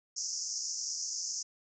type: band-pass noise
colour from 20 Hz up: pink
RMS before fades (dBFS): -37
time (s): 0.16-1.43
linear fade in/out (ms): 10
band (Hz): 5100 to 6900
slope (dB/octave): 96
effects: none